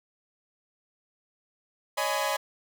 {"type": "tone cluster", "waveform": "sawtooth", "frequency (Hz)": [559, 621, 834, 1006], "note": ["C#5", "D#5", "G#5", "B5"], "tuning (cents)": [14, -3, 7, 32], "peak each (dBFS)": -28, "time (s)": [1.97, 2.37], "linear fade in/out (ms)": 10, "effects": []}